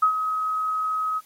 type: tone with ADSR envelope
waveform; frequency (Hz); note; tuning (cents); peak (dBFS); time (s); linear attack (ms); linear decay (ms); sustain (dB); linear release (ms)
sine; 1270; D#6; +35; -13; 0.02-1.21; 10; 91; -9; 37
effects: white hiss -55 dBFS RMS until 1.25 s + MP3 64 kbps